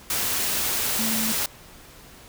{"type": "tone in noise", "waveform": "sine", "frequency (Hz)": 222, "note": "A3", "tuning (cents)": 16, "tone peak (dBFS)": -27, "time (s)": [0.99, 1.32], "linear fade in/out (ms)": 2, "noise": "white", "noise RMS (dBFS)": -25, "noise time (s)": [0.1, 1.46], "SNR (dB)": -5, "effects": ["pink hiss -47 dBFS RMS until 2.28 s"]}